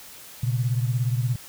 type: beating tone pair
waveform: sine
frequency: 119.1 / 136.1 Hz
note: A#2 / C#3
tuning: +38 / -31 cents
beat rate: 17 Hz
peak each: -22 / -27 dBFS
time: 0.43-1.36 s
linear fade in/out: 5 ms
effects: white hiss -44 dBFS RMS until 1.48 s